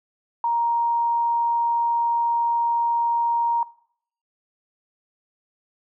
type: tone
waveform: sine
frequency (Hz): 937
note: A#5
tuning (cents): +9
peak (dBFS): -19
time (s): 0.44-3.63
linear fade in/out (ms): 2
effects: noise-tail reverb RT60 0.6 s tail -19 dB re dry